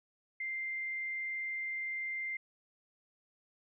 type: tone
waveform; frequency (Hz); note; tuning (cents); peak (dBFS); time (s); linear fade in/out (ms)
sine; 2093; C7; 0; -35; 0.4-2.37; 5
effects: none